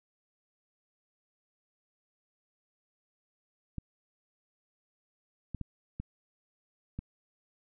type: clicks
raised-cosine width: 5 ms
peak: -24 dBFS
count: 5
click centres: 3.783 / 5.547 / 5.613 / 6 / 6.99 s
effects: none